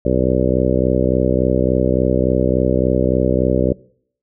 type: harmonic tone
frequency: 63.5 Hz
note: B1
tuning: 49 cents sharp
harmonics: 1 / 2 / 3 / 4 / 5 / 6 / 7 / 8 / 9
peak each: -22 / -22 / -22 / -22 / -22 / -22 / -22 / -22 / -22 dBFS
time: 0.05-3.73 s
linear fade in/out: 5 ms
effects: noise-tail reverb RT60 0.6 s tail -23 dB re dry